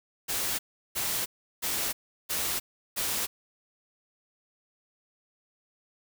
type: noise bursts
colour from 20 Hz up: white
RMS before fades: -30 dBFS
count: 5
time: 0.28-3.27 s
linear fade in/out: 20 ms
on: 310 ms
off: 360 ms
effects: none